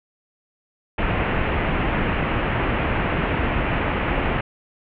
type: low-pass noise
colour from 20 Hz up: pink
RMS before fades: -22 dBFS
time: 0.98-4.41 s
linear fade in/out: 5 ms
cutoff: 2800 Hz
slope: 48 dB/octave
effects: none